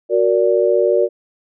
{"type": "chord", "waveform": "sine", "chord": "Gb augmented", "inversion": "none", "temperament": "equal with one note detuned", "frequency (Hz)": [370, 466.2, 580.6], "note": ["Gb4", "Bb4", "D5"], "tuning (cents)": [0, 0, -20], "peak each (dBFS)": -16, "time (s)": [0.09, 1.09], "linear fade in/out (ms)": 50, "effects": []}